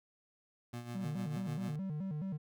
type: tone with tremolo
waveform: 25% pulse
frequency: 120 Hz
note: B2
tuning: 49 cents flat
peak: -36 dBFS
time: 0.73-1.76 s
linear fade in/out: 5 ms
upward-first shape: sine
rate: 6.7 Hz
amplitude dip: 60%
type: tone with vibrato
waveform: triangle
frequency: 170.3 Hz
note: F3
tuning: 43 cents flat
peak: -34 dBFS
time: 0.94-2.38 s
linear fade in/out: 20 ms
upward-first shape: square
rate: 4.7 Hz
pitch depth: 210 cents each way
effects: none